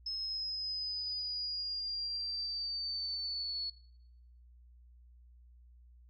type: linear sweep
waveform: sine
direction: down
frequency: 5190 to 4393 Hz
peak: -35 dBFS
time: 0.06-3.7 s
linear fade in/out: 5 ms
effects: noise-tail reverb RT60 0.9 s tail -23 dB re dry + added 60 Hz sine -56 dBFS peak until 6.09 s